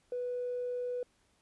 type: tone with tanh clipping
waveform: triangle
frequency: 492.9 Hz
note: B4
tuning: 3 cents flat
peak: -33 dBFS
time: 0.12-1.03 s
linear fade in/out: 2 ms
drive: 4 dB
effects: pink hiss -71 dBFS RMS until 1.41 s + resampled to 24000 Hz